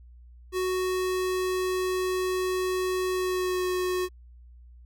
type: tone with pitch glide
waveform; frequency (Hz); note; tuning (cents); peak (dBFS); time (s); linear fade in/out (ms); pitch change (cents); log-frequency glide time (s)
square; 370 to 365.3; F#4 to F#4; 0 to -22; -26; 0.52-4.09; 50; -22; 3.12-3.66
effects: added 60 Hz sine -47 dBFS peak until 4.85 s